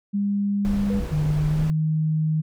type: tone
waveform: sine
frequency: 201.6 Hz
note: G3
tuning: 49 cents sharp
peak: -20 dBFS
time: 0.13-1.01 s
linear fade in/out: 20 ms
type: noise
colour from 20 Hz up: brown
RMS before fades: -29 dBFS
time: 0.65-1.7 s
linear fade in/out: 0 ms
type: tone with exponential decay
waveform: sine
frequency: 488.5 Hz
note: B4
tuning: 19 cents flat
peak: -28 dBFS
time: 0.9-1.46 s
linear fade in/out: 1 ms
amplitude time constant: 120 ms
type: tone with pitch glide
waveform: sine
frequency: 151.1 to 156.34 Hz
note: D3 to D#3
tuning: +50 to +9 cents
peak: -19 dBFS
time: 1.11-2.42 s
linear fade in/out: 20 ms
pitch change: +59 cents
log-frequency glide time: 1.47-1.65 s
effects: none